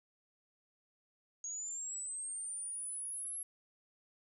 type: linear sweep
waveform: sine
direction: up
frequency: 6600 to 11210 Hz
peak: -39 dBFS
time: 1.44-3.43 s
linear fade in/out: 2 ms
effects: none